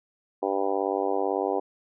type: harmonic tone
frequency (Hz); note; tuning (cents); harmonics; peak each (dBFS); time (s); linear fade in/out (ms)
98; G2; 0; 3 / 4 / 5 / 6 / 7 / 8 / 9 / 10; -33 / -29 / -30 / -33 / -33 / -31 / -38 / -38; 0.42-1.6; 10
effects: none